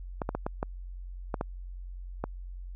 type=clicks; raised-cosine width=1 ms; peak=-16 dBFS; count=8; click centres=0.218 / 0.291 / 0.35 / 0.465 / 0.629 / 1.342 / 1.411 / 2.24 s; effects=added 45 Hz sine -38 dBFS peak until 2.75 s